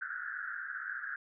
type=band-pass noise; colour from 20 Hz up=pink; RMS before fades=-40 dBFS; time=0.01-1.16 s; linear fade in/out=5 ms; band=1400 to 1700 Hz; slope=96 dB/octave; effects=none